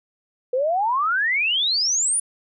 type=exponential sweep; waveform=sine; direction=up; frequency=486.6 to 9956 Hz; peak=-18 dBFS; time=0.53-2.2 s; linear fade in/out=5 ms; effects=none